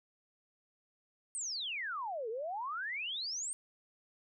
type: exponential two-way sweep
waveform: sine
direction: down then up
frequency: 8870 to 426.5 to 8870 Hz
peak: -36 dBFS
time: 1.35-3.53 s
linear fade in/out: 0 ms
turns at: 2.29 s
effects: none